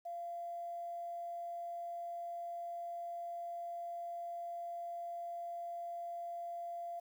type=tone with quantisation; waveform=sine; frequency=690 Hz; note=F5; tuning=21 cents flat; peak=-40 dBFS; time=0.05-7 s; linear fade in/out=10 ms; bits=11; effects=none